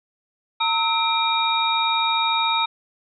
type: tone cluster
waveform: sine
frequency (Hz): 910 / 1293 / 2376 / 3753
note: A#5 / E6 / D7 / A#7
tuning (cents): -42 / -34 / +20 / +11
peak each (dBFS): -22 / -25 / -26 / -23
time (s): 0.6-2.66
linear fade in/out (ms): 10
effects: none